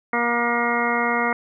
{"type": "harmonic tone", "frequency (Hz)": 237.5, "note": "A#3", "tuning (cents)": 33, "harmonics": [1, 2, 3, 4, 5, 6, 8, 9], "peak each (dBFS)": [-27, -27, -27, -27, -27, -27, -27, -27], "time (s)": [0.13, 1.33], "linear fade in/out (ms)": 2, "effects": []}